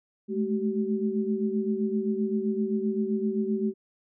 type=tone cluster; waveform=sine; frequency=209.9 / 217.6 / 382.3 Hz; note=G#3 / A3 / G4; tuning=+19 / -19 / -43 cents; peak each=-29 dBFS; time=0.28-3.74 s; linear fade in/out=50 ms; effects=none